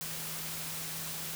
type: tone in noise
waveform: sine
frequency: 160.7 Hz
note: E3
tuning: 44 cents flat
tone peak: -47 dBFS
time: 0.01-1.35 s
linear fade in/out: 0 ms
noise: white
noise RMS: -39 dBFS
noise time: 0.01-1.35 s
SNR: -11 dB
effects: none